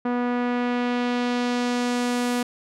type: tone with low-pass filter sweep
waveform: sawtooth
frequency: 244.2 Hz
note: B3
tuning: 19 cents flat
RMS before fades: -24 dBFS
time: 0.05-2.43 s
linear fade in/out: 5 ms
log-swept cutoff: 1400 to 12000 Hz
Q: 0.94
effects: none